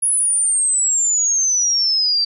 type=exponential sweep; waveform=sine; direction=down; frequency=10510 to 4640 Hz; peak=-14 dBFS; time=0.02-2.25 s; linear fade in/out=10 ms; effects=none